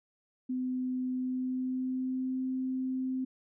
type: tone with pitch glide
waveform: sine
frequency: 254.8 to 259.3 Hz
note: C4 to C4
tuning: -46 to -15 cents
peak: -30 dBFS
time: 0.49-3.25 s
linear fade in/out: 10 ms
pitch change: +31 cents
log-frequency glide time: 1.12-2.43 s
effects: none